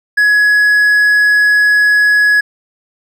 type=tone; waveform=triangle; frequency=1681 Hz; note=G#6; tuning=20 cents sharp; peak=-5 dBFS; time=0.17-2.41 s; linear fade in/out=10 ms; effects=none